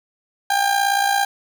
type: tone with amplitude modulation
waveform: 30% pulse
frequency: 799 Hz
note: G5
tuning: 33 cents sharp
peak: -11 dBFS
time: 0.5-1.25 s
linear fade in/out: 5 ms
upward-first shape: sine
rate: 57.7 Hz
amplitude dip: 60%
effects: none